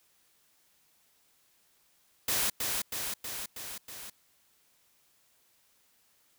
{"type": "noise with echo", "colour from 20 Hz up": "white", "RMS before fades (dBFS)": -29, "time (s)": [2.28, 2.5], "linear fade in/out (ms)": 5, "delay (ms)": 320, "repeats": 5, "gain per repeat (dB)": -3, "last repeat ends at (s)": 4.1, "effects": ["white hiss -68 dBFS RMS until 6.38 s"]}